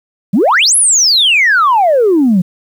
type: exponential two-way sweep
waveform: sine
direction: up then down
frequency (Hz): 170 to 11190 to 170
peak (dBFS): -5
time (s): 0.33-2.42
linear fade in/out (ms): 10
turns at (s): 0.76
effects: tanh soft clip ceiling -3 dBFS + 7-bit